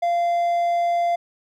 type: tone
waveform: triangle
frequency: 691 Hz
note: F5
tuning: 19 cents flat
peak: -16 dBFS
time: 0.02-1.16 s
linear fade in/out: 10 ms
effects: none